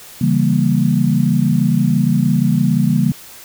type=chord; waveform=sine; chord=C# diminished seventh; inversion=none; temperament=equal; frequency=138.59 / 164.81 / 196 / 233.1 Hz; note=C#3 / E3 / G3 / Bb3; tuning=0 / 0 / 0 / 0 cents; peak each=-17 dBFS; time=0.21-3.12 s; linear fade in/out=5 ms; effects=white hiss -38 dBFS RMS until 3.44 s